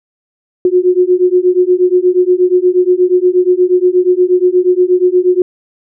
sine beating tone pair, 358.5 / 366.9 Hz, F4 / F#4, +45 / -15 cents, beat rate 8.4 Hz, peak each -10 dBFS, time 0.65-5.42 s, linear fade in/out 2 ms, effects none

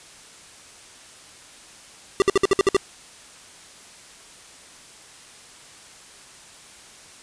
square tone bursts, 392 Hz, G4, in tune, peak -14 dBFS, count 8, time 2.2-2.766 s, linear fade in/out 0 ms, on 20 ms, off 58 ms, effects white hiss -46 dBFS RMS until 7.22 s + resampled to 22050 Hz

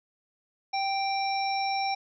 harmonic tone, 784 Hz, G5, in tune, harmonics 1 / 3 / 5 / 7, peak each -27 / -34 / -42 / -35 dBFS, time 0.73-1.95 s, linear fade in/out 10 ms, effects none

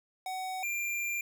square tone pair in turn, 750 / 2381 Hz, F#5 / D7, +23 / +23 cents, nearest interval octave + minor sixth, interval 2000 cents, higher second, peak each -35 / -32 dBFS, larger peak second, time 0.26-0.63 / 0.63-1.21 s, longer second, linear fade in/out 2 ms, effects none

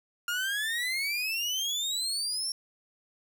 30% pulse exponential sweep, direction up, 1400 to 5530 Hz, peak -26 dBFS, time 0.28-2.52 s, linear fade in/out 2 ms, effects none

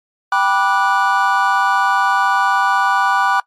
triangle chord, G major seventh, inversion none, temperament just, 784 / 980 / 1176 / 1470 Hz, G5 / B5 / D6 / F#6, 0 / -14 / +2 / -12 cents, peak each -16 dBFS, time 0.32-3.4 s, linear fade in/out 2 ms, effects noise-tail reverb RT60 0.1 s tail -22 dB re dry + MP3 64 kbps

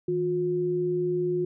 sine tone pair together, 159.7 / 358.5 Hz, D#3 / F4, +45 / +45 cents, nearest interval octave + major second, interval 1400 cents, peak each -32 / -24 dBFS, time 0.08-1.45 s, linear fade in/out 5 ms, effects none

